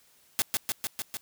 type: noise with echo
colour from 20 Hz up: white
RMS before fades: -25 dBFS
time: 0.39-0.42 s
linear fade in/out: 0 ms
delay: 150 ms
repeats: 5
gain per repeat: -2 dB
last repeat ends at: 1.17 s
effects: white hiss -62 dBFS RMS until 1.21 s